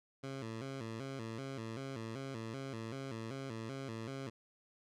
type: tone with vibrato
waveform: 15% pulse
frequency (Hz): 123.47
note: B2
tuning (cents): 0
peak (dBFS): -35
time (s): 0.23-4.3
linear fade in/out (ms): 10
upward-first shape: square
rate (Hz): 2.6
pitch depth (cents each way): 160
effects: low-pass 7000 Hz 12 dB/octave